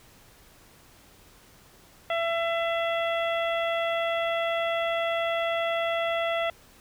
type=harmonic tone; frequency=670 Hz; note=E5; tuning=28 cents sharp; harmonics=1 / 2 / 3 / 4 / 5; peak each=-26 / -33 / -33 / -37 / -37 dBFS; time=2.1-6.5 s; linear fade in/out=2 ms; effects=pink hiss -55 dBFS RMS until 6.8 s